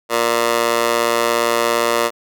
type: tone with high-pass filter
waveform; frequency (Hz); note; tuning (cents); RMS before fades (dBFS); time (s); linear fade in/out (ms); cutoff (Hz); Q
15% pulse; 117.3; A#2; +11; -17; 0.09-2.11; 50; 640; 1.7
effects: none